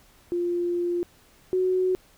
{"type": "tone pair in turn", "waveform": "sine", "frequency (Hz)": [349.2, 370], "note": ["F4", "F#4"], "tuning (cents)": [0, 0], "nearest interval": "minor second", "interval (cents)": 100, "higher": "second", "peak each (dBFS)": [-23, -20], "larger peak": "second", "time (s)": [[0.32, 1.03], [1.53, 1.95]], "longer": "first", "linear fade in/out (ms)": 0, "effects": ["pink hiss -57 dBFS RMS until 2.17 s"]}